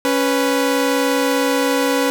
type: tone pair together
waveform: sawtooth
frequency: 277.2 / 493.9 Hz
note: C#4 / B4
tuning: 0 / 0 cents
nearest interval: minor seventh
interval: 1000 cents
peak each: -14 dBFS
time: 0.05-2.1 s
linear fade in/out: 0 ms
effects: none